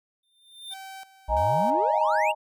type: tone with exponential growth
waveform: square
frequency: 3595 Hz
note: A7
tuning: 36 cents sharp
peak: -33 dBFS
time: 0.23-0.74 s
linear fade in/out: 5 ms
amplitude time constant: 110 ms
type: tone with tremolo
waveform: sawtooth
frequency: 771 Hz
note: G5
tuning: 29 cents flat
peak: -35 dBFS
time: 0.7-1.76 s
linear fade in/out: 50 ms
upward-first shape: square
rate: 1.5 Hz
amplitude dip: 80%
type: exponential sweep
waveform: triangle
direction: up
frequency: 51.1 to 2903 Hz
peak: -26 dBFS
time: 1.28-2.32 s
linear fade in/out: 10 ms
type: chord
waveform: sine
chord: D# suspended fourth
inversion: none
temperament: equal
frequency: 622.3 / 830.6 / 932.3 Hz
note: D#5 / G#5 / A#5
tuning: 0 / 0 / 0 cents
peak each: -25 dBFS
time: 1.28-2.35 s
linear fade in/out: 50 ms
effects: none